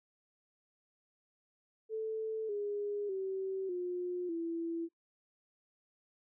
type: tone with pitch steps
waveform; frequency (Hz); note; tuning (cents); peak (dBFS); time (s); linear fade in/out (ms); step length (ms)
sine; 440 / 410.5 / 383 / 357.4 / 333.5; A4 / G#4 / G4 / F4 / E4; 0 / -20 / -40 / +40 / +20; -34; 1.89-4.89; 50; 600
effects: noise-tail reverb RT60 0.1 s tail -24 dB re dry